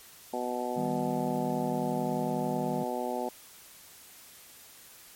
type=harmonic tone; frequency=123.47 Hz; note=B2; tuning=in tune; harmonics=2 / 3 / 4 / 5 / 6 / 7; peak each=-37 / -37 / -37 / -37 / -37 / -37 dBFS; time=0.33-3.29 s; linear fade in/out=5 ms
type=chord; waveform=triangle; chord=Eb augmented; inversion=none; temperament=equal; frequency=155.56 / 196 / 246.9 Hz; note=Eb3 / G3 / B3; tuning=0 / 0 / 0 cents; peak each=-34 dBFS; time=0.76-2.84 s; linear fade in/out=10 ms
effects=white hiss -52 dBFS RMS until 5.15 s + MP3 64 kbps